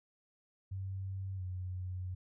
sine tone with pitch glide, 95.9 to 91.62 Hz, G2 to F#2, -37 to -17 cents, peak -37 dBFS, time 0.71-2.15 s, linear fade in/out 10 ms, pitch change -80 cents, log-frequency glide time 1.36-1.42 s, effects none

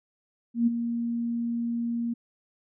sine tone with ADSR envelope, 234.6 Hz, A#3, 11 cents sharp, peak -17 dBFS, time 0.54-2.14 s, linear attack 130 ms, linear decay 17 ms, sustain -9 dB, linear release 12 ms, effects none

